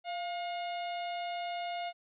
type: harmonic tone with a mistuned harmonic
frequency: 717 Hz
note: F5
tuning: 45 cents sharp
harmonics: 1 / 2 / 3 / 4 / 5 / 6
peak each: -35 / -50 / -45 / -47 / -50 / -56 dBFS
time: 0.04-1.93 s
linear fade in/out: 50 ms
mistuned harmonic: 1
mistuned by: -53 cents
effects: none